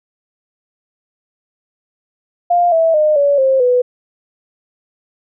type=tone with pitch steps; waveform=sine; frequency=701 / 654.1 / 610.3 / 569.4 / 531.3 / 495.7 Hz; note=F5 / E5 / D#5 / C#5 / C5 / B4; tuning=+6 / -14 / -34 / +46 / +26 / +6 cents; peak=-9 dBFS; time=2.5-3.82 s; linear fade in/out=10 ms; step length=220 ms; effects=none